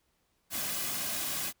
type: noise with comb filter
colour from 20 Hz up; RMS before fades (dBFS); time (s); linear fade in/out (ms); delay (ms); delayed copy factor
white; -34; 0.5-1.53; 50; 2.2; -0.5
effects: pink hiss -74 dBFS RMS until 1.6 s